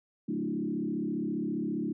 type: tone with frequency modulation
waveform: sine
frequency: 260.6 Hz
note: C4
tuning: 7 cents flat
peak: -29 dBFS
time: 0.28-1.93 s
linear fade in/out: 10 ms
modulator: 34.9 Hz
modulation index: 2.3
effects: none